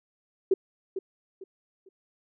sine tone with echo, 382 Hz, G4, 45 cents flat, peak -17 dBFS, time 0.51-0.54 s, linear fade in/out 5 ms, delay 450 ms, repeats 3, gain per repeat -11 dB, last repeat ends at 1.89 s, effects none

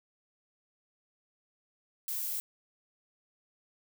violet noise, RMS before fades -35 dBFS, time 2.08-2.4 s, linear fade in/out 0 ms, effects none

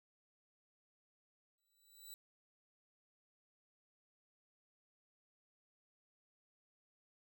10% pulse tone with exponential growth, 3951 Hz, B7, in tune, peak -40 dBFS, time 1.58-2.14 s, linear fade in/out 1 ms, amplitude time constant 120 ms, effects none

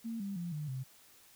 sine tone with pitch steps, 228.1 / 198.57 / 172.87 / 150.49 / 131.01 Hz, A#3 / G3 / F3 / D3 / C3, -37 / +23 / -17 / +43 / +3 cents, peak -36 dBFS, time 0.04-0.84 s, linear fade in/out 20 ms, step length 160 ms, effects white hiss -61 dBFS RMS until 1.35 s

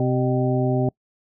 harmonic tone with a mistuned harmonic, 128.7 Hz, C3, 28 cents flat, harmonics 1 / 2 / 3 / 5 / 6, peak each -21 / -24 / -25 / -27 / -31 dBFS, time 0-0.89 s, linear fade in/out 2 ms, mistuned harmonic 5, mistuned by -84 cents, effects noise-tail reverb RT60 0.1 s tail -26 dB re dry

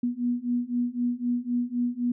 sine beating tone pair, 240.9 / 244.8 Hz, B3 / B3, -43 / -15 cents, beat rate 3.9 Hz, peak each -28 / -27 dBFS, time 0.03-2.12 s, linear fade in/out 5 ms, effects none

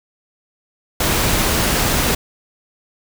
pink noise, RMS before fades -17 dBFS, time 1-2.15 s, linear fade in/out 5 ms, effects none

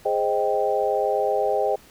sine chord, Ab major seventh, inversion none, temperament equal, 415.3 / 523.3 / 622.3 / 784 Hz, Ab4 / C5 / Eb5 / G5, 0 / 0 / 0 / 0 cents, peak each -25 dBFS, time 0.05-1.76 s, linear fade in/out 10 ms, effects pink hiss -51 dBFS RMS until 1.9 s

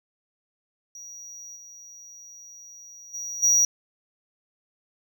triangle tone with level steps, 5770 Hz, F#8, 44 cents flat, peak -38 / -42 / -30 / -15 dBFS, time 0.95-3.65 s, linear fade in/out 2 ms, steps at 1.55 / 3.13 / 3.42 s, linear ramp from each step 20 ms, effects none

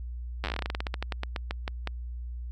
slowing click train, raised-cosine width 0.3 ms, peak -15 dBFS, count 24, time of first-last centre 0.44-1.873 s, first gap 9 ms, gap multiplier 1.15, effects added 60 Hz sine -34 dBFS peak until 2.51 s

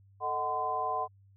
sine tone cluster, 442.2 / 621 / 745 / 1025 Hz, A4 / D#5 / F#5 / C6, +9 / -3 / +12 / -36 cents, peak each -40 / -39 / -33 / -32 dBFS, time 0.2-1.08 s, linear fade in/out 50 ms, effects added 98 Hz sine -57 dBFS peak until 1.36 s

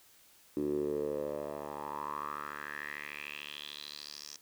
10% pulse tone with band-pass filter sweep, 73.42 Hz, D2, in tune, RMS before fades -39 dBFS, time 0.57-4.37 s, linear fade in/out 0 ms, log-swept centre 320 to 5900 Hz, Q 5.3, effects white hiss -62 dBFS RMS until 4.41 s

